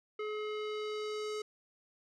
square tone with low-pass filter sweep, 425.3 Hz, G#4, 41 cents sharp, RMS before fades -38 dBFS, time 0.19-1.42 s, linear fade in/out 5 ms, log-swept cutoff 2300 to 6700 Hz, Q 1.4, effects none

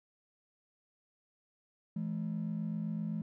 triangle ring-modulated tone, 189.9 Hz, F#3, 45 cents sharp, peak -27 dBFS, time 1.96-3.22 s, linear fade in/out 2 ms, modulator 23.9 Hz, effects tanh soft clip ceiling -29 dBFS

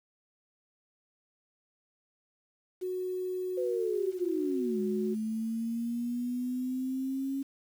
sine tone, 367.6 Hz, F#4, 11 cents flat, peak -31 dBFS, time 2.81-5.15 s, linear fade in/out 20 ms
sine linear two-way sweep, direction down then up, 514 to 207.7 to 274.2 Hz, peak -30 dBFS, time 3.57-7.43 s, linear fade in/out 10 ms, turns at 4.8 s
effects 9-bit

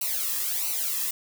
blue noise with flanger, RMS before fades -28 dBFS, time 0.01-1.11 s, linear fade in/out 5 ms, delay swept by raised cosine 0.58 to 1.38 ms, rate 1.5 Hz, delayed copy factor -0.95, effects none

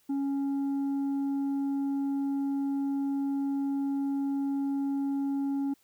sine tone with tanh clipping, 277.2 Hz, C#4, in tune, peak -28 dBFS, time 0.09-5.74 s, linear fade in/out 10 ms, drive 4 dB, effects white hiss -67 dBFS RMS until 5.83 s

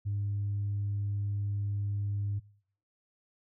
sine tone, 101.5 Hz, G#2, 39 cents flat, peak -28 dBFS, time 0.05-2.4 s, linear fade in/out 20 ms, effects noise-tail reverb RT60 0.6 s tail -24 dB re dry + tanh soft clip ceiling -26 dBFS

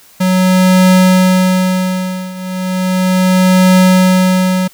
square tone with tremolo, 185 Hz, F#3, in tune, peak -5 dBFS, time 0.2-4.68 s, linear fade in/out 10 ms, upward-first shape triangle, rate 0.35 Hz, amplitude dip 90%, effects white hiss -43 dBFS RMS until 4.73 s

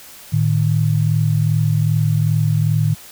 sine tone pair together, 110 / 152.54 Hz, A2 / D#3, 0 / -34 cents, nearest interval tritone, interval 566 cents, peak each -16 dBFS, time 0.32-2.95 s, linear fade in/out 20 ms, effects white hiss -40 dBFS RMS until 3.11 s

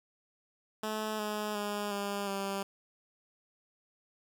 10% pulse tone with pitch steps, 215.9 / 211 / 206.2 / 201.4 / 196.84 Hz, A3 / G#3 / G#3 / G3 / G3, -33 / +28 / -12 / +47 / +7 cents, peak -25 dBFS, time 0.83-2.63 s, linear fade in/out 5 ms, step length 360 ms, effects 10-bit

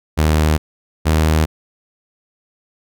sawtooth tone pair in turn, 77.4 / 78.53 Hz, D#2 / D#2, -9 / +17 cents, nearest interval unison, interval 26 cents, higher second, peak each -8 dBFS, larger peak neither, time 0.17-0.58 / 1.05-1.46 s, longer neither, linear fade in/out 20 ms, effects none

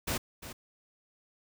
pink noise with echo, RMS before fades -32 dBFS, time 0.07-0.18 s, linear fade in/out 10 ms, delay 350 ms, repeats 1, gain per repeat -12 dB, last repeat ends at 0.53 s, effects none

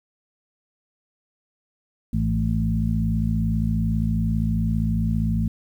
harmonic tone with a mistuned harmonic, 55 Hz, A1, in tune, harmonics 1 / 2 / 3 / 4, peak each -25 / -25 / -25 / -25 dBFS, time 2.13-5.48 s, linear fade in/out 5 ms, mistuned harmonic 2, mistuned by -42 cents, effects 9-bit

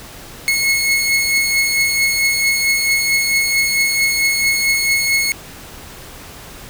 sawtooth beating tone pair, 2179 / 2183.5 Hz, C#7 / C#7, -30 / -27 cents, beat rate 4.5 Hz, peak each -11 / -19 dBFS, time 0.48-5.32 s, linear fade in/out 0 ms, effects pink hiss -36 dBFS RMS until 6.69 s

